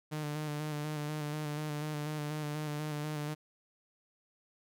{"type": "tone with vibrato", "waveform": "sawtooth", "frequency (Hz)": 150.5, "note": "D3", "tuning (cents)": 43, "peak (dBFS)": -31, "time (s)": [0.11, 3.35], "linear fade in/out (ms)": 20, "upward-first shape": "square", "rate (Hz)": 4.1, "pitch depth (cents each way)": 26, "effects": []}